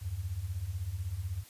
sine beating tone pair, 79.6 / 95.6 Hz, D#2 / G2, +40 / -43 cents, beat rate 16 Hz, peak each -38 / -35 dBFS, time 0.01-1.44 s, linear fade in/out 20 ms, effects white hiss -56 dBFS RMS until 1.49 s + resampled to 32000 Hz

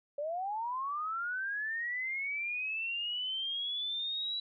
sine linear sweep, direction up, 562 to 3939 Hz, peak -33 dBFS, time 0.18-4.4 s, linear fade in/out 5 ms, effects none

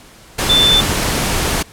sine tone in noise, 3531 Hz, A7, 5 cents sharp, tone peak -9 dBFS, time 0.49-0.81 s, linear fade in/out 10 ms, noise pink, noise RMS -17 dBFS, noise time 0.38-1.63 s, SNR +5 dB, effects pink hiss -42 dBFS RMS until 1.72 s + low-pass 12000 Hz 12 dB/octave

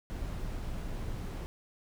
brown noise, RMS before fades -37 dBFS, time 0.1-1.46 s, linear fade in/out 0 ms, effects none

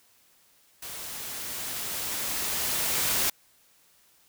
white noise with level ramp, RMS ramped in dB -39 to -25 dBFS, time 0.82-3.3 s, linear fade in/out 5 ms, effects white hiss -62 dBFS RMS until 4.28 s

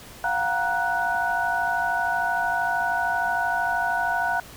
sine tone cluster, 702 / 755 / 942 / 1480 Hz, F5 / F#5 / A#5 / F#6, +9 / +35 / +18 / 0 cents, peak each -27 / -29 / -28 / -25 dBFS, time 0.24-4.4 s, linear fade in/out 2 ms, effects pink hiss -44 dBFS RMS until 4.56 s

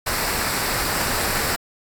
pink noise with comb filter, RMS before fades -23 dBFS, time 0.06-1.56 s, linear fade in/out 10 ms, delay 0.31 ms, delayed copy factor -0.5, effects AAC 64 kbps

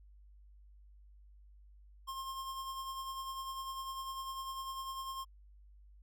square tone with tremolo, 1066 Hz, C6, 32 cents sharp, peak -39 dBFS, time 2.07-5.25 s, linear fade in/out 20 ms, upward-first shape sine, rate 10 Hz, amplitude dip 40%, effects added 50 Hz sine -56 dBFS peak until 6.02 s

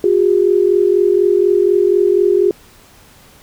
sine tone pair together, 360.1 / 404.2 Hz, F#4 / G#4, -47 / -47 cents, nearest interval major second, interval 200 cents, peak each -12 dBFS, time 0.04-2.51 s, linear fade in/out 2 ms, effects pink hiss -45 dBFS RMS until 3.42 s

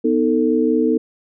sine tone cluster, 247.9 / 312.7 / 445.8 Hz, B3 / D#4 / A4, +7 / +9 / +23 cents, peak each -18 dBFS, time 0.04-0.98 s, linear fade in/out 10 ms, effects none

